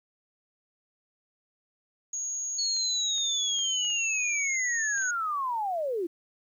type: tone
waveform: sine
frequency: 6645 Hz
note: G#8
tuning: in tune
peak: -30 dBFS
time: 2.13-5.11 s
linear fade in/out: 5 ms
type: linear sweep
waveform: sine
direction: down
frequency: 4408 to 320 Hz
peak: -27 dBFS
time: 2.58-6.07 s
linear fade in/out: 10 ms
type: clicks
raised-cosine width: 0.2 ms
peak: -31 dBFS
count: 7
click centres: 2.767 / 3.181 / 3.59 / 3.848 / 3.903 / 4.979 / 5.022 s
effects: 10-bit